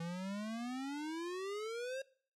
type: exponential sweep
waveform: square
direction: up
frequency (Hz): 164.81 to 544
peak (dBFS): -40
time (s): 0-2.02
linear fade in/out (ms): 5
effects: noise-tail reverb RT60 0.5 s tail -22 dB re dry + low-pass 8000 Hz 12 dB/octave